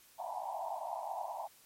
pink band-pass noise, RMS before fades -40 dBFS, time 0.18-1.48 s, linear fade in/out 20 ms, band 640 to 970 Hz, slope 96 dB/octave, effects white hiss -62 dBFS RMS until 1.65 s + MP3 64 kbps

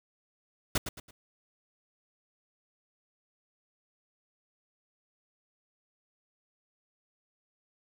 pink noise with echo, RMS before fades -27 dBFS, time 0.75-0.78 s, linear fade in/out 5 ms, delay 110 ms, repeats 3, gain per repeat -9 dB, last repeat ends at 1.11 s, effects none

